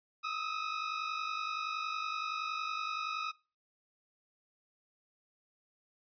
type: tone pair together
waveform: sawtooth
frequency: 1250 / 1300.7 Hz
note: D#6 / E6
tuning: +8 / -24 cents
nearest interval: minor second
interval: 68 cents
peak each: -33 / -35 dBFS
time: 0.23-3.32 s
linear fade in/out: 20 ms
effects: noise-tail reverb RT60 0.3 s tail -20 dB re dry + resampled to 11025 Hz